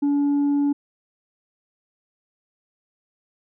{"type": "tone with tanh clipping", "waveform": "sine", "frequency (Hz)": 286, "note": "D4", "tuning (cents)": -46, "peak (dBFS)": -18, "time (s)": [0.02, 0.73], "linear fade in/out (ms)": 10, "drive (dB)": 2, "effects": []}